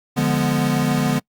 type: chord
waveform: square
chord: D diminished seventh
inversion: none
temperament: equal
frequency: 146.83 / 174.61 / 207.7 / 246.9 Hz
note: D3 / F3 / Ab3 / Cb4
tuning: 0 / 0 / 0 / 0 cents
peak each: -22 / -25 / -25 / -22 dBFS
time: 0.16-1.2 s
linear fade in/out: 20 ms
effects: noise-tail reverb RT60 0.1 s tail -26 dB re dry + Opus 48 kbps